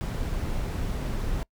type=noise; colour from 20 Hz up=brown; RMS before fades=-29 dBFS; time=0.01-1.43 s; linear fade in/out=0 ms; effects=noise-tail reverb RT60 0.1 s tail -25 dB re dry